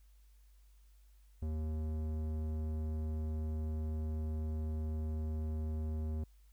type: tone with low-pass filter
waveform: square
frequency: 78 Hz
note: D#2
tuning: 5 cents sharp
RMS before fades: -37 dBFS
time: 1.42-6.24 s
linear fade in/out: 5 ms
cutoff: 460 Hz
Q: 0.55
effects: added 50 Hz sine -59 dBFS peak until 6.52 s + white hiss -75 dBFS RMS until 6.52 s